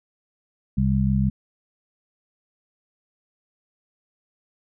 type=harmonic tone; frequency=66.1 Hz; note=C2; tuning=18 cents sharp; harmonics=1 / 2 / 3; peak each=-24 / -22 / -21 dBFS; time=0.77-1.3 s; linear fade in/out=10 ms; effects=none